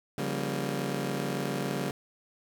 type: chord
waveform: 20% pulse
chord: G half-diminished seventh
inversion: second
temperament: just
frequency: 141.12 / 176.4 / 196 / 235.2 Hz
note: Db3 / F3 / G3 / Bb3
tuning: +31 / +18 / 0 / +16 cents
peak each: -29 / -33 / -30 / -32 dBFS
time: 0.18-1.91 s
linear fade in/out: 2 ms
effects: none